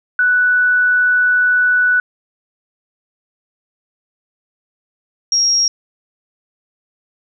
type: tone pair in turn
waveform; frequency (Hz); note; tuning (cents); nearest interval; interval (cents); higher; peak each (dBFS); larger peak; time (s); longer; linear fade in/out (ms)
sine; 1483 / 5599; F#6 / F8; +4 / +4; octave + major seventh; 2300; second; -10 / -11; first; 0.19-2 / 5.32-5.68; first; 2
effects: none